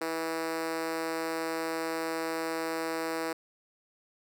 5% pulse tone with high-pass filter, 162.8 Hz, E3, 21 cents flat, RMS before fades -33 dBFS, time 0.01-3.33 s, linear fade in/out 5 ms, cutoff 380 Hz, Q 4.3, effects none

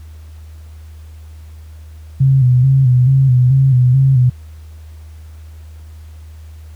sine tone with vibrato, 129.8 Hz, C3, 13 cents flat, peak -7 dBFS, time 2.2-4.3 s, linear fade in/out 10 ms, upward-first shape square, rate 2.3 Hz, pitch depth 62 cents each way, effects added 78 Hz sine -32 dBFS peak until 6.75 s + pink hiss -51 dBFS RMS until 6.75 s

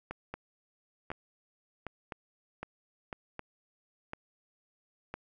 two click trains, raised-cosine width 0.5 ms, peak -23 / -23 dBFS, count 6 / 5, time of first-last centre 0.11-5.14 / 0.34-3.393 s, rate 0.994 / 1.31 Hz, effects none

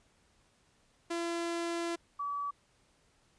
sawtooth / sine tone pair in turn, 339.3 / 1145.2 Hz, F4 / D6, -50 / -44 cents, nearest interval octave + major sixth, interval 2106 cents, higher second, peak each -29 / -33 dBFS, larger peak first, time 1.1-1.96 / 2.19-2.51 s, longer first, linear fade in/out 10 ms, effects pink hiss -69 dBFS RMS until 3.38 s + resampled to 22050 Hz

